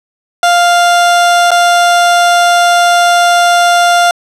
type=tone with dropouts; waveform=30% pulse; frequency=698.5 Hz; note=F5; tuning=in tune; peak=-3 dBFS; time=0.43-4.11 s; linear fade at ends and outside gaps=2 ms; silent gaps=1.507-1.515 s; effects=low-pass 10000 Hz 12 dB/octave